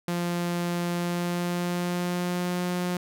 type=tone with pitch glide; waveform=sawtooth; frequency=173.9 to 178.48 Hz; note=F3 to F3; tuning=-7 to +38 cents; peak=-22 dBFS; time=0.08-2.97 s; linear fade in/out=2 ms; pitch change=+45 cents; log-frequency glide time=0.92-2.61 s; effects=none